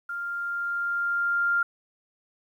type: tone with level ramp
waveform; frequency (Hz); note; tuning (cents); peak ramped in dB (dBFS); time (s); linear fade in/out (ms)
sine; 1396.9; F6; 0; -30 to -20; 0.09-1.63; 5
effects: 10-bit